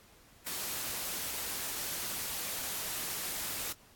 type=noise; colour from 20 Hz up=white; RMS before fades=-37 dBFS; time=0.46-3.73 s; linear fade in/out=10 ms; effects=pink hiss -60 dBFS RMS until 3.95 s + AAC 64 kbps